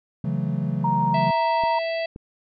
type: chord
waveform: triangle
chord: F# minor seventh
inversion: second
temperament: equal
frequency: 138.59 / 164.81 / 185 / 220 Hz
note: C#3 / E3 / F#3 / A3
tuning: 0 / 0 / 0 / 0 cents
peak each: -25 / -25 / -26 / -29 dBFS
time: 0.24-1.31 s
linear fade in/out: 5 ms
type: tone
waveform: sine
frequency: 935 Hz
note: A#5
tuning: 5 cents sharp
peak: -20 dBFS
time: 0.84-1.79 s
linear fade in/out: 5 ms
type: harmonic tone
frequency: 659.3 Hz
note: E5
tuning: in tune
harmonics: 1 / 3 / 4 / 5 / 6 / 7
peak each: -24 / -34 / -35 / -41 / -49 / -39 dBFS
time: 1.14-2.06 s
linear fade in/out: 5 ms
type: clicks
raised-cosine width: 3 ms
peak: -24 dBFS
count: 2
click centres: 1.637 / 2.161 s
effects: none